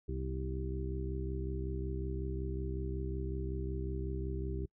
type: harmonic tone with a mistuned harmonic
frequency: 65.41 Hz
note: C2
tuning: in tune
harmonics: 1 / 2 / 3 / 4 / 5 / 6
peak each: -37 / -41 / -48 / -52 / -45 / -43 dBFS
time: 0.08-4.66 s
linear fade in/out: 10 ms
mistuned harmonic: 4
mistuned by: -43 cents
effects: noise-tail reverb RT60 0.1 s tail -26 dB re dry